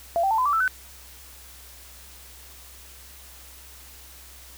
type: tone with pitch steps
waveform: sine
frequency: 681 / 777.8 / 888.3 / 1014.5 / 1158.6 / 1323.2 / 1511.2 Hz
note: F5 / G5 / A5 / B5 / D6 / E6 / F#6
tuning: -44 / -14 / +16 / +46 / -24 / +6 / +36 cents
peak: -19 dBFS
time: 0.16-0.678 s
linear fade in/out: 0 ms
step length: 74 ms
effects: added 64 Hz sine -49 dBFS peak until 4.57 s + white hiss -47 dBFS RMS until 4.57 s